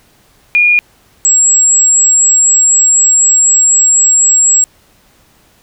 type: tone pair in turn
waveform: sine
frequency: 2432 / 7648 Hz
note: D#7 / A#8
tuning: -40 / +43 cents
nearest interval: octave + minor sixth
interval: 1983 cents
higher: second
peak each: -5 / -5 dBFS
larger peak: neither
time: 0.55-0.79 / 1.25-4.64 s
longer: second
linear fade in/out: 0 ms
effects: pink hiss -49 dBFS RMS until 5.62 s